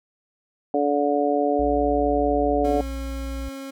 harmonic tone, 144.5 Hz, D3, 28 cents flat, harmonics 2 / 3 / 4 / 5, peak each -24 / -24 / -24 / -24 dBFS, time 0.74-2.81 s, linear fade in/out 2 ms
sine tone with pitch glide, 60.7 to 59.62 Hz, B1 to A#1, -29 to +40 cents, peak -28 dBFS, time 1.59-3.49 s, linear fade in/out 5 ms, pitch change -31 cents, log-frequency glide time 1.98-3.04 s
30% pulse tone, 271.3 Hz, C#4, 37 cents flat, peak -30 dBFS, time 2.64-3.71 s, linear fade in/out 10 ms
effects none

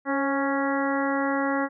harmonic tone with a mistuned harmonic, 277.2 Hz, C#4, in tune, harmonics 1 / 2 / 3 / 4 / 5 / 6 / 7, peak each -26 / -29 / -31 / -32 / -33 / -34 / -34 dBFS, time 0.05-1.69 s, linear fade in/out 50 ms, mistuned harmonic 2, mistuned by -32 cents, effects none

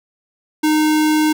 square tone, 307.7 Hz, D#4, 19 cents flat, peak -13 dBFS, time 0.63-1.33 s, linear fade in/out 10 ms, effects none

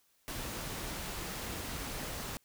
pink noise, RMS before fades -40 dBFS, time 0.28-2.37 s, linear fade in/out 0 ms, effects white hiss -71 dBFS RMS until 2.44 s

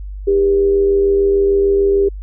sine tone with amplitude modulation, 397.6 Hz, G4, 25 cents sharp, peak -8 dBFS, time 0.27-2.09 s, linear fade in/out 10 ms, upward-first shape sine, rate 86.7 Hz, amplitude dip 45%, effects added 49 Hz sine -25 dBFS peak until 2.22 s

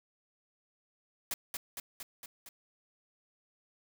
white noise with echo, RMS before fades -35 dBFS, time 1.31-1.34 s, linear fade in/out 2 ms, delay 230 ms, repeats 5, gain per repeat -3 dB, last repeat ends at 2.49 s, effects none

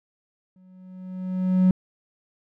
triangle tone with exponential growth, 185 Hz, F#3, in tune, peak -10 dBFS, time 0.56-1.71 s, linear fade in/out 2 ms, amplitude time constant 250 ms, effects tanh soft clip ceiling -8 dBFS

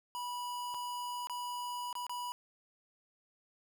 square tone with dropouts, 978 Hz, B5, 17 cents flat, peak -38 dBFS, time 0.15-2.32 s, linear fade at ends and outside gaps 0 ms, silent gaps 0.741-0.745 / 1.271-1.297 / 1.928-1.953 / 2.067-2.095 s, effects none

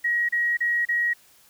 sine tone bursts, 1899 Hz, A#6, 32 cents sharp, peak -20 dBFS, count 4, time 0.04-1.136 s, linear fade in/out 10 ms, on 250 ms, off 32 ms, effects white hiss -56 dBFS RMS until 1.49 s

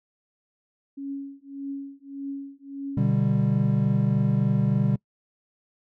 sine tone with tremolo, 277.2 Hz, C#4, in tune, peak -28 dBFS, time 0.97-3.14 s, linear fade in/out 10 ms, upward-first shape triangle, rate 1.7 Hz, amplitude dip 100%
triangle chord, G major, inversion first, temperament equal, 123.47 / 146.83 / 196 Hz, B2 / D3 / G3, 0 / 0 / 0 cents, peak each -22 dBFS, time 2.97-4.96 s, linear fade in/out 5 ms
effects noise-tail reverb RT60 0.1 s tail -24 dB re dry

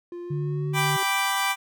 triangle tone with pitch glide, 349.1 to 385.1 Hz, F4 to G4, -1 to -31 cents, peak -31 dBFS, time 0.12-1.03 s, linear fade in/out 2 ms, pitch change +170 cents, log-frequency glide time 0.23-0.89 s
sine tone, 146.83 Hz, D3, in tune, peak -25 dBFS, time 0.3-0.97 s, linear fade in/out 10 ms
20% pulse chord, G major, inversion none, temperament equal, 784 / 987.8 / 1174.7 Hz, G5 / B5 / D6, 0 / 0 / 0 cents, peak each -22 dBFS, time 0.73-1.56 s, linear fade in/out 50 ms
effects none

